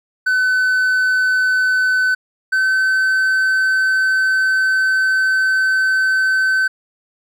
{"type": "tone pair in turn", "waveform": "triangle", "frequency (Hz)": [1512, 1531.3], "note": ["F#6", "G6"], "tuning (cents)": [37, -41], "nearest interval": "unison", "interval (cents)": 22, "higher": "second", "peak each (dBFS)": -11, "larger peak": "neither", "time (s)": [[0.26, 2.15], [2.52, 6.68]], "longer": "second", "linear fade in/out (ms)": 10, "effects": []}